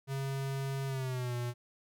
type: tone with pitch glide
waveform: square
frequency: 136.1 to 121.25 Hz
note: C#3 to B2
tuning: -31 to -31 cents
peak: -34 dBFS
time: 0.07-1.54 s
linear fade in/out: 50 ms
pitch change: -200 cents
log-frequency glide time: 0.87-1.35 s
effects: none